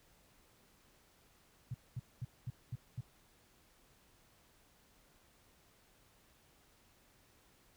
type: tone bursts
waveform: sine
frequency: 123.47 Hz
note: B2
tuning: in tune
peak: -37 dBFS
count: 6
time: 1.71-3.008 s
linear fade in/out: 5 ms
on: 33 ms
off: 220 ms
effects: pink hiss -68 dBFS RMS until 7.76 s